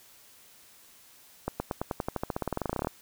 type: accelerating click train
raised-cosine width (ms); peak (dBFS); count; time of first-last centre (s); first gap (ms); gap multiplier
1; -15; 24; 1.48-2.871; 120; 0.93
effects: white hiss -56 dBFS RMS until 3.01 s